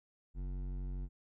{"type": "tone with hard clipping", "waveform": "sine", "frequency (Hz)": 46.25, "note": "F#1", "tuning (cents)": 0, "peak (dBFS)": -39, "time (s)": [0.34, 1.09], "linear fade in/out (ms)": 50, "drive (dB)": 12, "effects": []}